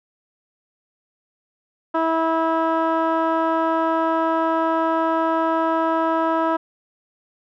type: tone with low-pass filter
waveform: 15% pulse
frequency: 325.4 Hz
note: E4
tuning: 22 cents flat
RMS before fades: -20 dBFS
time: 1.94-6.57 s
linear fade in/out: 10 ms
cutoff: 1300 Hz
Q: 1.5
effects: none